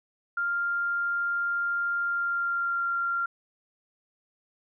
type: tone with pitch glide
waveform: sine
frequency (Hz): 1396.9 to 1384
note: F6 to F6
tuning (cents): 0 to -16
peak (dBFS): -25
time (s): 0.37-3.26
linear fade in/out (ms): 5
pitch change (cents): -16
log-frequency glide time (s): 2-2.86
effects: none